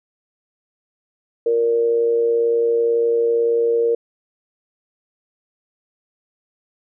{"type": "tone with amplitude modulation", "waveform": "sine", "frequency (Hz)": 466.2, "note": "A#4", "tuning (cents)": 0, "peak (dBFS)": -12, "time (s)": [1.46, 3.95], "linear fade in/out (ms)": 5, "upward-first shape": "sine", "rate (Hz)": 118, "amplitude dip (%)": 50, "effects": []}